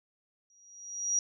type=tone with exponential growth; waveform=sine; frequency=5750 Hz; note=F8; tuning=50 cents sharp; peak=-23 dBFS; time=0.5-1.19 s; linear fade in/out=1 ms; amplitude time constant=150 ms; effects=none